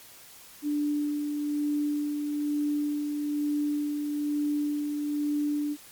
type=tone with tremolo; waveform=sine; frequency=294.2 Hz; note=D4; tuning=3 cents sharp; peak=-24 dBFS; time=0.62-5.77 s; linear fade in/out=50 ms; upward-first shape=sine; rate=1.1 Hz; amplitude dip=35%; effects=white hiss -50 dBFS RMS until 5.91 s + MP3 96 kbps